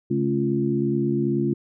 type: harmonic tone with a mistuned harmonic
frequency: 69.3 Hz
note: C#2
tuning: in tune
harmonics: 2 / 3 / 4 / 5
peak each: -26 / -25 / -27 / -24 dBFS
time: 0.1-1.54 s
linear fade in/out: 10 ms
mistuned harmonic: 3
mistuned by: +57 cents
effects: none